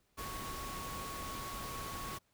sine tone in noise, 1108.7 Hz, C#6, in tune, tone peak -44 dBFS, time 0.17-2.19 s, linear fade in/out 20 ms, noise pink, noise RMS -44 dBFS, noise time 0.17-2.19 s, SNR -3 dB, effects pink hiss -75 dBFS RMS until 2.33 s

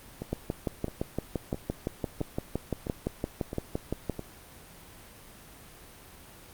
two click trains, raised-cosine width 2 ms, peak -21 / -15 dBFS, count 7 / 23, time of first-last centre 0.22-4.194 / 0.33-4.097 s, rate 1.51 / 5.84 Hz, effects pink hiss -50 dBFS RMS until 6.53 s + Opus 32 kbps

